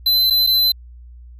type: tone with dropouts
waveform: square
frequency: 4048 Hz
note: B7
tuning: 42 cents sharp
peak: -13 dBFS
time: 0.06-0.72 s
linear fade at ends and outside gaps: 5 ms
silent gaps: 0.301-0.306 / 0.467-0.471 s
effects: added 60 Hz sine -37 dBFS peak until 1.39 s